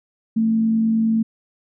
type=tone with frequency modulation; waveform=sine; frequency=223.1 Hz; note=A3; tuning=24 cents sharp; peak=-15 dBFS; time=0.36-1.23 s; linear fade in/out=10 ms; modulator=49.3 Hz; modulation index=0.2; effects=none